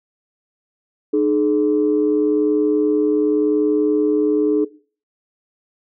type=tone pair together; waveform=sine; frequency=303.8 / 424.7 Hz; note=D#4 / G#4; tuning=-41 / +39 cents; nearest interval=tritone; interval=580 cents; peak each=-16 / -15 dBFS; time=1.13-4.65 s; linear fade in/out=10 ms; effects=noise-tail reverb RT60 0.4 s tail -18 dB re dry + tanh soft clip ceiling -7 dBFS